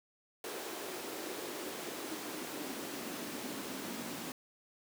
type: noise with high-pass filter sweep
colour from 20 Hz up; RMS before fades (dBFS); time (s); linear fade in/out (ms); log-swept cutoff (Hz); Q
pink; -42; 0.44-4.32; 2; 380 to 230; 2.6
effects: none